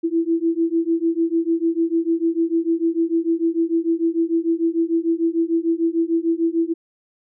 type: beating tone pair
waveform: sine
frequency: 328.3 / 335 Hz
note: E4 / E4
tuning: -7 / +28 cents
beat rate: 6.7 Hz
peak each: -20 dBFS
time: 0.03-6.74 s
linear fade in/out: 20 ms
effects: none

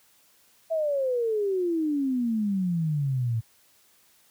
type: exponential sweep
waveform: sine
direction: down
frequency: 662 to 110 Hz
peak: -23 dBFS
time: 0.7-3.41 s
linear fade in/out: 20 ms
effects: white hiss -61 dBFS RMS until 4.3 s + high-pass 60 Hz 12 dB/octave

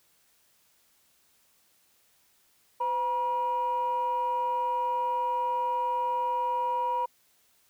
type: tone pair together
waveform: sine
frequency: 509.1 / 960 Hz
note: C5 / B5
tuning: -47 / -49 cents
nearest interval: major seventh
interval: 1098 cents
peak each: -33 / -25 dBFS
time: 2.8-7.06 s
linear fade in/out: 10 ms
effects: tanh soft clip ceiling -21 dBFS + white hiss -66 dBFS RMS until 7.69 s

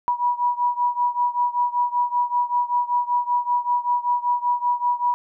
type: beating tone pair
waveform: sine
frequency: 970 / 975.2 Hz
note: B5 / B5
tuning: -31 / -22 cents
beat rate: 5.2 Hz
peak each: -21 / -23 dBFS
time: 0.08-5.14 s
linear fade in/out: 0 ms
effects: none

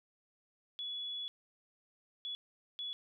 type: tone bursts at uneven times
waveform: sine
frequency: 3400 Hz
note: G#7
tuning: 40 cents sharp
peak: -38 dBFS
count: 3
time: 0.79-1.28 / 2.25-2.35 / 2.79-2.93 s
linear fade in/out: 0 ms
effects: none

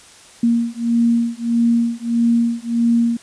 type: beating tone pair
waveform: sine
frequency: 233.1 / 234.7 Hz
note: A#3 / A#3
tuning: 0 / +12 cents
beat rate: 1.6 Hz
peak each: -17 dBFS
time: 0.43-3.17 s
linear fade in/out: 5 ms
effects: white hiss -44 dBFS RMS until 3.22 s + resampled to 22050 Hz

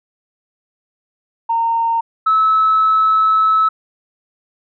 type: tone pair in turn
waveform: sine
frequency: 919 / 1299.7 Hz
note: A#5 / E6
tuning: -25 / -25 cents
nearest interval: tritone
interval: 600 cents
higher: second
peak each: -13 / -9 dBFS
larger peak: second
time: 1.49-2.01 / 2.26-3.69 s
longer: second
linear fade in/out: 10 ms
effects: tanh soft clip ceiling -6 dBFS

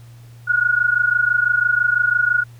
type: tone pair together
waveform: sine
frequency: 1437 / 1463 Hz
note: F6 / F#6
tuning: +49 / -20 cents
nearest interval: unison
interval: 31 cents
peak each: -17 dBFS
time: 0.47-2.44 s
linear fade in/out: 20 ms
effects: added 118 Hz sine -39 dBFS peak until 2.59 s + pink hiss -53 dBFS RMS until 2.59 s

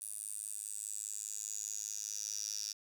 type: tone with high-pass filter sweep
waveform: 10% pulse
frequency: 104.9 Hz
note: G#2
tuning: 18 cents sharp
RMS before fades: -42 dBFS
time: 0.01-2.73 s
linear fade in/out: 10 ms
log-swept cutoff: 9600 to 5400 Hz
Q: 8.5
effects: none

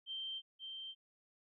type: tone with echo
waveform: sine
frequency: 3136 Hz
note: G7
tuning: in tune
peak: -40 dBFS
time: 0.06-0.42 s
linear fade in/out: 50 ms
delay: 530 ms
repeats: 1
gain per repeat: -4 dB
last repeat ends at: 0.95 s
effects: none

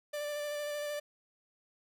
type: tone with vibrato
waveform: 45% pulse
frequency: 589 Hz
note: D5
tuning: 5 cents sharp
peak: -35 dBFS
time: 0.13-1 s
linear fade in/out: 10 ms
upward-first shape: square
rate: 13 Hz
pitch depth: 12 cents each way
effects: none

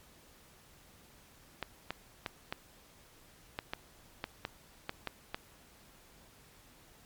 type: clicks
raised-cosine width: 0.3 ms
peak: -19 dBFS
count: 11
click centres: 1.627 / 1.906 / 2.262 / 2.525 / 3.589 / 3.735 / 4.241 / 4.451 / 4.894 / 5.073 / 5.345 s
effects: pink hiss -60 dBFS RMS until 7.05 s + MP3 96 kbps

